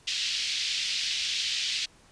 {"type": "band-pass noise", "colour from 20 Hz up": "white", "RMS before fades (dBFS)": -30, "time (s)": [0.07, 1.86], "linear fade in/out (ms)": 10, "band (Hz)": [2500, 4900], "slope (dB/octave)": 24, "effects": ["pink hiss -58 dBFS RMS until 2.11 s", "resampled to 22050 Hz"]}